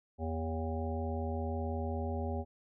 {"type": "harmonic tone with a mistuned harmonic", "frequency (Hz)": 80.2, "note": "E2", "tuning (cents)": -47, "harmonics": [1, 3, 5, 7, 9, 10], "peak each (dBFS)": [-35, -40, -42, -43, -45, -45], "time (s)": [0.18, 2.45], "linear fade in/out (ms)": 50, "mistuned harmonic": 1, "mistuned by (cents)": 39, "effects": []}